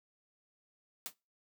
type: noise with exponential decay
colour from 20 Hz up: white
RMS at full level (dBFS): -36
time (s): 1.06-1.14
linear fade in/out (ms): 0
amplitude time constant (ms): 17
effects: noise-tail reverb RT60 0.3 s tail -26 dB re dry + high-pass 150 Hz 12 dB/octave